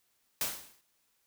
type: noise with exponential decay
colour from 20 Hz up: white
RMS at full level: -29 dBFS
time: 0.41-0.81 s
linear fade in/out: 2 ms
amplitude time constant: 85 ms
effects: white hiss -74 dBFS RMS until 1.26 s